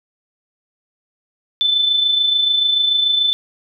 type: tone with amplitude modulation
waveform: sine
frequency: 3520 Hz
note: A7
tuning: in tune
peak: -11 dBFS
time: 1.61-3.33 s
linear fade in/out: 0 ms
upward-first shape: sine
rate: 26.9 Hz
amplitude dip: 45%
effects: none